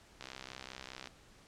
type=click train; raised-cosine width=0.2 ms; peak=-27 dBFS; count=57; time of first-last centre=0.21-1.073 s; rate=64.9 Hz; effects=pink hiss -61 dBFS RMS until 1.47 s + low-pass 8000 Hz 12 dB/octave